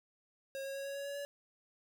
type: tone with pitch steps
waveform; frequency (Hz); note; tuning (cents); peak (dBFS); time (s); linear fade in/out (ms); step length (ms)
square; 542 / 546.4 / 550.8 / 555.3 / 559.8 / 564.4 / 568.9; C#5 / C#5 / C#5 / C#5 / C#5 / C#5 / C#5; -39 / -25 / -11 / +3 / +17 / +31 / +45; -40; 0.55-1.25; 0; 100
effects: 11-bit